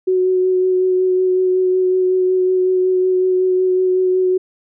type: tone with vibrato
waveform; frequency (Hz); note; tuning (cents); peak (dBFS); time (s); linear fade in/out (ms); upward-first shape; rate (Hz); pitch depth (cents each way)
sine; 370; F#4; 0; -12; 0.07-4.38; 10; sine; 5.4; 13
effects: none